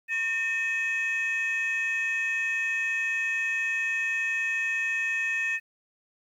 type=tone pair together; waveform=sine; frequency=1814.6 / 2546 Hz; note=A#6 / D#7; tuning=-47 / +39 cents; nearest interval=tritone; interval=586 cents; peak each=-26 dBFS; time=0.08-5.6 s; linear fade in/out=50 ms; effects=tanh soft clip ceiling -22 dBFS + 10-bit